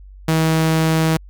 sawtooth tone, 160.3 Hz, E3, 48 cents flat, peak -10 dBFS, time 0.28-1.17 s, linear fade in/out 5 ms, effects added 48 Hz sine -37 dBFS peak until 1.29 s

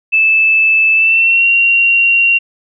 sine tone with pitch glide, 2627 to 2754 Hz, E7 to F7, -7 to -25 cents, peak -7 dBFS, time 0.12-2.39 s, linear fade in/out 20 ms, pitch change +82 cents, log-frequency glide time 0.94-1.48 s, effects none

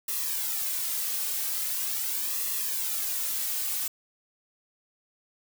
blue noise with flanger, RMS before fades -30 dBFS, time 0.08-3.88 s, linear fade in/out 5 ms, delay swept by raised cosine 1.3 to 3 ms, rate 0.42 Hz, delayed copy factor -0.85, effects none

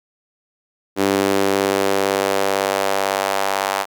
sawtooth tone with high-pass filter sweep, 98 Hz, G2, in tune, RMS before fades -19 dBFS, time 0.96-3.86 s, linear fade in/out 50 ms, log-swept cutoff 320 to 800 Hz, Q 1.8, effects none

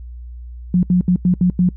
sine tone bursts at uneven times, 180 Hz, F#3, 47 cents flat, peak -10 dBFS, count 6, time 0.74-0.83 / 0.9-1.01 / 1.08-1.16 / 1.25-1.34 / 1.41-1.5 / 1.59-1.69 s, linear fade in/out 2 ms, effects noise-tail reverb RT60 0.1 s tail -26 dB re dry + added 60 Hz sine -30 dBFS peak until 1.76 s

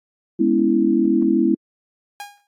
sine chord, C# minor seventh, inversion second, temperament equal with one note detuned, 207.7 / 246.9 / 281.7 / 329.6 Hz, G#3 / B3 / C#4 / E4, 0 / 0 / +28 / 0 cents, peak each -21 / -20 / -22 / -17 dBFS, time 0.39-1.55 s, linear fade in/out 10 ms
sawtooth tone with exponential decay, 815 Hz, G#5, 33 cents flat, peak -24 dBFS, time 2.2-2.47 s, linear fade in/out 1 ms, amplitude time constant 57 ms
effects AAC 48 kbps

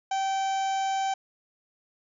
harmonic tone, 775 Hz, G5, 20 cents flat, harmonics 1 / 2 / 3 / 4 / 5 / 6 / 7 / 8 / 9, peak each -25 / -40 / -42 / -41 / -48 / -52 / -49 / -46 / -45 dBFS, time 0.11-1.14 s, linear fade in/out 5 ms, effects none

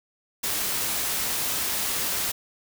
white noise, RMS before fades -27 dBFS, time 0.43-2.32 s, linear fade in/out 10 ms, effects none

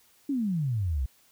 sine exponential sweep, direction down, 293.8 to 60.6 Hz, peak -25 dBFS, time 0.29-1.06 s, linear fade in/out 5 ms, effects white hiss -62 dBFS RMS until 1.31 s

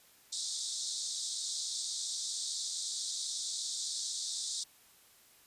pink band-pass noise, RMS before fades -38 dBFS, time 0.32-4.64 s, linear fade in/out 10 ms, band 3600 to 8900 Hz, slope 96 dB/octave, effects white hiss -62 dBFS RMS until 5.46 s + resampled to 32000 Hz

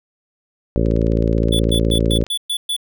harmonic tone, 56 Hz, A1, 31 cents sharp, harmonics 1 / 2 / 3 / 4 / 5 / 6 / 7 / 8 / 9 / 10, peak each -18 / -21 / -23 / -24 / -25 / -26 / -26 / -27 / -28 / -28 dBFS, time 0.76-2.24 s, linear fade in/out 0 ms
click train, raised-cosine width 0.2 ms, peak -23 dBFS, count 28, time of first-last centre 0.86-2.266 s, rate 19.2 Hz
square tone bursts, 3452 Hz, A7, 34 cents flat, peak -19 dBFS, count 7, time 1.52-2.765 s, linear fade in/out 5 ms, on 75 ms, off 120 ms
effects none

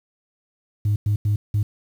sine tone bursts at uneven times, 103.83 Hz, G#2, in tune, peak -15 dBFS, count 4, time 0.85-0.96 / 1.06-1.16 / 1.25-1.36 / 1.54-1.63 s, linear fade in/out 5 ms, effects tanh soft clip ceiling -15 dBFS + 8-bit

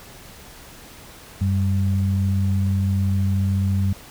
sine tone pair together, 94.61 / 196 Hz, F#2 / G3, +39 / 0 cents, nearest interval octave + minor second, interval 1261 cents, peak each -18 / -24 dBFS, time 1.41-3.93 s, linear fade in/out 5 ms, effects pink hiss -43 dBFS RMS until 4.1 s

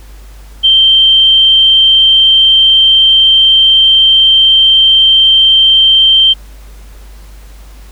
sine tone, 3136 Hz, G7, in tune, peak -3 dBFS, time 0.63-6.34 s, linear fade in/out 20 ms, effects added 50 Hz sine -30 dBFS peak until 7.91 s + pink hiss -42 dBFS RMS until 7.91 s

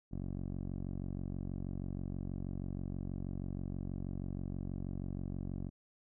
10% pulse tone with low-pass filter, 46.25 Hz, F#1, in tune, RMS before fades -40 dBFS, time 0.11-5.7 s, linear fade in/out 20 ms, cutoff 350 Hz, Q 0.72, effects none

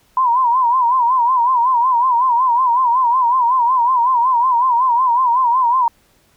sine tone with vibrato, 987.8 Hz, B5, in tune, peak -11 dBFS, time 0.17-5.88 s, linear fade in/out 2 ms, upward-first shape sine, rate 5.4 Hz, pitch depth 110 cents each way, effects pink hiss -56 dBFS RMS until 6.36 s

